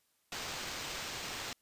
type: noise with sample-and-hold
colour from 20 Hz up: blue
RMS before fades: -41 dBFS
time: 0.32-1.53 s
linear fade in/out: 2 ms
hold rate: 11025 Hz
effects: white hiss -75 dBFS RMS until 1.61 s + resampled to 32000 Hz